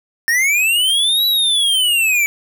square linear two-way sweep, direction up then down, 1791 to 3951 to 2279 Hz, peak -13 dBFS, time 0.28-2.26 s, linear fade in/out 0 ms, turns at 1.26 s, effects none

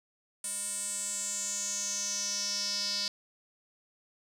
square tone with band-pass filter sweep, 202.4 Hz, G#3, 44 cents flat, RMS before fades -34 dBFS, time 0.44-3.08 s, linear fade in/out 2 ms, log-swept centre 9100 to 4800 Hz, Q 6.8, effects none

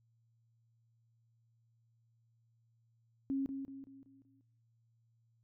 sine tone with echo, 271.7 Hz, C#4, 35 cents flat, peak -32 dBFS, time 3.3-3.46 s, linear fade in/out 0 ms, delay 190 ms, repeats 5, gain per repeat -7 dB, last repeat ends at 4.41 s, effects noise-tail reverb RT60 0.9 s tail -22 dB re dry + added 115 Hz sine -70 dBFS peak until 5.43 s

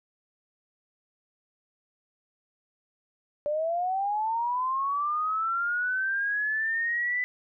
sine linear sweep, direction up, 580 to 2000 Hz, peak -25 dBFS, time 3.46-7.24 s, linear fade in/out 0 ms, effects none

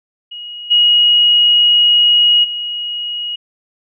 sine tone with level steps, 2893 Hz, F#7, 40 cents flat, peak -26 / -7 / -19 dBFS, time 0.31-3.36 s, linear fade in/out 10 ms, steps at 0.7 / 2.43 s, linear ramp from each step 20 ms, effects none

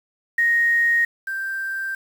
sine tone pair in turn, 1868 / 1570.8 Hz, A#6 / G6, +3 / +3 cents, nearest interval minor third, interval 300 cents, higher first, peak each -15 / -24 dBFS, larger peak first, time 0.38-1.05 / 1.27-1.95 s, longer second, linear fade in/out 5 ms, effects 7-bit

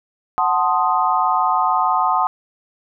sine chord, F# diminished seventh, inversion none, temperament equal, 740 / 880 / 1046.5 / 1244.5 Hz, F#5 / A5 / C6 / Eb6, 0 / 0 / 0 / 0 cents, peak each -20 dBFS, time 0.38-2.27 s, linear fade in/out 0 ms, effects none

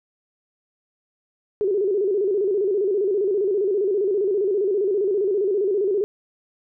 sine tone with vibrato, 396.3 Hz, G4, 19 cents sharp, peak -18 dBFS, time 1.61-6.04 s, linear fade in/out 0 ms, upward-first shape square, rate 15 Hz, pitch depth 98 cents each way, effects none

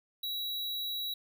square tone, 3888 Hz, B7, 28 cents flat, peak -34 dBFS, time 0.23-1.14 s, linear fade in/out 5 ms, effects none

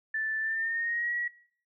sine tone with pitch glide, 1760 to 1919.3 Hz, A6 to B6, 0 to -50 cents, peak -28 dBFS, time 0.14-1.28 s, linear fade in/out 5 ms, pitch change +150 cents, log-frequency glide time 0.4-1.14 s, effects noise-tail reverb RT60 0.6 s tail -22 dB re dry

